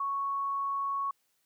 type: tone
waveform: sine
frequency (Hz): 1108.7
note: C#6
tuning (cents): 0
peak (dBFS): -29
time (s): 0-1.11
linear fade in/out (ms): 5
effects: white hiss -74 dBFS RMS until 1.45 s + high-pass 100 Hz 12 dB/octave

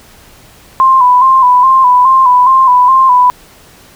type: tone with vibrato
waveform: sine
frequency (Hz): 1023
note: C6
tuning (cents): -39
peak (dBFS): -3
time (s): 0.8-3.3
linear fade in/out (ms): 0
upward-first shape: square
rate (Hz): 2.4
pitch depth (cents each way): 52
effects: pink hiss -40 dBFS RMS until 3.95 s

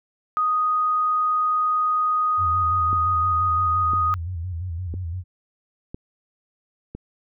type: tone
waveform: sine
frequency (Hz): 1244.5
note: D#6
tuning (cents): 0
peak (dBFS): -18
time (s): 0.37-4.14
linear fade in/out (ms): 0
type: tone with vibrato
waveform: sine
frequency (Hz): 87.31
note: F2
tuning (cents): 0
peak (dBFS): -26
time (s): 2.37-5.24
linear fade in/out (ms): 50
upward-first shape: square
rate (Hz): 5.8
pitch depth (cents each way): 90
type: click train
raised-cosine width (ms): 3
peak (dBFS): -20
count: 5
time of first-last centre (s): 2.93-6.95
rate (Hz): 0.995
effects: none

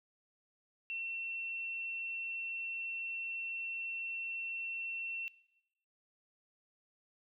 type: tone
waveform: sine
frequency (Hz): 2706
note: E7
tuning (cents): +45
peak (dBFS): -37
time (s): 0.9-5.28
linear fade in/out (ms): 0
effects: noise-tail reverb RT60 0.9 s tail -20 dB re dry

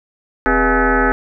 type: tone with frequency modulation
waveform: sine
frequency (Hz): 622.3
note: D#5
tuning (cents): 0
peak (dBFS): -11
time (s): 0.46-1.12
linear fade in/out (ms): 0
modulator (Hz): 221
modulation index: 5.1
effects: none

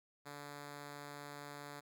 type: tone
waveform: 5% pulse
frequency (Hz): 144.6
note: D3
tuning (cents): -27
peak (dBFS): -36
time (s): 0.25-1.81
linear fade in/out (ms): 20
effects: none

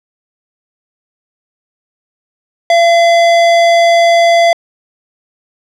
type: tone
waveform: square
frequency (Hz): 680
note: F5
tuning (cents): -46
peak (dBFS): -6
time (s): 2.7-4.53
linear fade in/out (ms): 2
effects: low-pass 5000 Hz 12 dB/octave

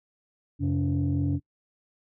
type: tone cluster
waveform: sine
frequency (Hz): 90.1 / 134.8 / 285.7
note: F#2 / C#3 / D4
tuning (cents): -45 / -48 / -48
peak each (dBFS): -26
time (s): 0.59-1.4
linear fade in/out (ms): 50
effects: noise-tail reverb RT60 0.1 s tail -24 dB re dry + tanh soft clip ceiling -18 dBFS

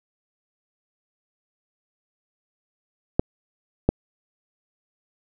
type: clicks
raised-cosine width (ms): 2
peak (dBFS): -3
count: 2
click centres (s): 3.195 / 3.89
effects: none

